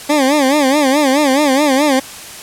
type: tone with vibrato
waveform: 20% pulse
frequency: 280.7 Hz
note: C#4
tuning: 22 cents sharp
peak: -5 dBFS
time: 0.09-2 s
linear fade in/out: 10 ms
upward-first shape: sine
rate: 4.7 Hz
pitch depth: 140 cents each way
effects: white hiss -31 dBFS RMS until 2.42 s + low-pass 11000 Hz 12 dB/octave